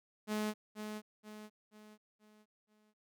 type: tone with echo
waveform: sawtooth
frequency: 212.8 Hz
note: G#3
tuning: 42 cents sharp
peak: -30 dBFS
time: 0.27-0.54 s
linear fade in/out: 50 ms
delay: 480 ms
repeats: 5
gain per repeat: -7 dB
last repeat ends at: 2.94 s
effects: none